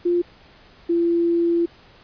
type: tone pair in turn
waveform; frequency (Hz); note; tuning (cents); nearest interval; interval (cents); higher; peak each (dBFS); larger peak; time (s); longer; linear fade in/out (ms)
sine; 349.2 / 340.2; F4 / F4; 0 / -45; unison; 45; first; -16; neither; 0.05-0.22 / 0.89-1.66; second; 10
effects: pink hiss -50 dBFS RMS until 2.03 s + resampled to 11025 Hz